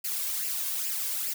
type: noise with flanger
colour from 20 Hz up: blue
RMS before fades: -31 dBFS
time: 0.04-1.34 s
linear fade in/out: 10 ms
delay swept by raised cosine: 0.4 to 1.9 ms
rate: 2.4 Hz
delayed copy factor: +0.6
effects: none